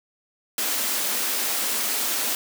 white high-pass noise, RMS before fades -25 dBFS, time 0.58-2.35 s, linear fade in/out 2 ms, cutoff 200 Hz, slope 96 dB/octave, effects none

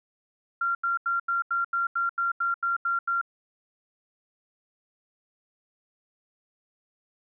sine tone bursts, 1380 Hz, F6, 21 cents flat, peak -23 dBFS, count 12, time 0.61-3.214 s, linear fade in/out 5 ms, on 140 ms, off 84 ms, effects none

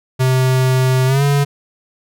square tone with pitch glide, 129.5 to 142.04 Hz, C3 to C#3, -17 to +43 cents, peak -12 dBFS, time 0.19-1.45 s, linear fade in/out 20 ms, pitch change +160 cents, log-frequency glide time 1.06-1.23 s, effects none

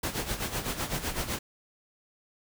pink noise with tremolo, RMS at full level -30 dBFS, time 0.03-1.39 s, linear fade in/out 5 ms, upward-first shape sine, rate 7.9 Hz, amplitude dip 70%, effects none

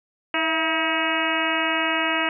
harmonic tone with a mistuned harmonic, 319.8 Hz, D#4, 48 cents sharp, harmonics 1 / 2 / 3 / 4 / 5 / 6 / 7 / 8 / 9, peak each -29 / -29 / -29 / -29 / -29 / -29 / -29 / -29 / -29 dBFS, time 0.34-2.29 s, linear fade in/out 2 ms, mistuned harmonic 2, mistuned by +54 cents, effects none

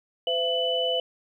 sine tone cluster, 507 / 671 / 2990 Hz, B4 / E5 / F#7, +45 / +31 / +17 cents, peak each -27 / -29 / -26 dBFS, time 0.27-1 s, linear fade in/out 2 ms, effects 10-bit

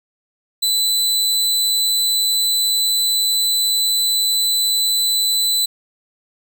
sawtooth tone, 3999 Hz, B7, 21 cents sharp, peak -12 dBFS, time 0.62-5.66 s, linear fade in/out 10 ms, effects none

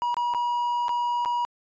triangle tone with dropouts, 962 Hz, B5, 46 cents flat, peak -21 dBFS, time 0.02-1.45 s, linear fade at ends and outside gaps 0 ms, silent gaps 0.143-0.168 / 0.338-0.347 / 0.883-0.892 / 1.249-1.258 s, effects resampled to 16000 Hz

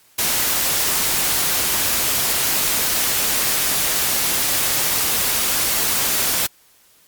white noise, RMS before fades -19 dBFS, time 0.18-6.47 s, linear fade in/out 10 ms, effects white hiss -54 dBFS RMS until 7.07 s + Opus 48 kbps

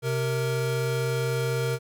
square tone pair together, 130 / 464.9 Hz, C3 / A#4, -11 / -5 cents, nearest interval octave + minor seventh, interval 2206 cents, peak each -27 / -29 dBFS, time 0.02-1.79 s, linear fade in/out 50 ms, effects none

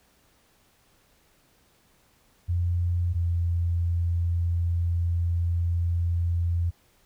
sine tone pair in turn, 87.31 / 85.66 Hz, F2 / F2, 0 / -33 cents, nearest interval unison, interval 33 cents, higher first, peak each -22 dBFS, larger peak neither, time 2.48-3.14 / 3.14-6.71 s, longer second, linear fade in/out 20 ms, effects pink hiss -63 dBFS RMS until 7.05 s

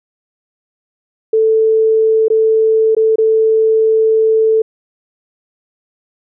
sine tone with dropouts, 441.6 Hz, A4, 6 cents sharp, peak -8 dBFS, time 1.33-4.62 s, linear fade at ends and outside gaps 5 ms, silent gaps 2.283-2.301 / 2.95-2.966 / 3.158-3.183 s, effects none

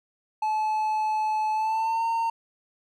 triangle tone with pitch glide, 863 to 914.3 Hz, A5 to A#5, -34 to -34 cents, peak -21 dBFS, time 0.42-2.3 s, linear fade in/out 5 ms, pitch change +100 cents, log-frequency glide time 1.52-2.04 s, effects none

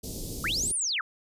pink band-stop noise, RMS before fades -36 dBFS, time 0.03-0.72 s, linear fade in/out 10 ms, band 490 to 4500 Hz, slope 24 dB/octave
sine linear two-way sweep, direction up then down, 1174.7 to 9910 to 1174.7 Hz, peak -26 dBFS, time 0.44-1.01 s, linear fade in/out 2 ms, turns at 0.74 s
effects resampled to 32000 Hz

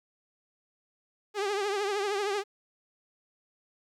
sawtooth tone with vibrato, 404.5 Hz, G#4, 46 cents flat, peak -24 dBFS, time 1.34-2.44 s, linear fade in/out 50 ms, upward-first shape triangle, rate 13 Hz, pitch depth 97 cents each way, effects low-pass 7000 Hz 12 dB/octave + 11-bit

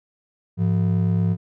triangle ring-modulated tone, 138.59 Hz, C#3, in tune, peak -12 dBFS, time 0.57-1.37 s, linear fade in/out 50 ms, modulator 34.4 Hz, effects none

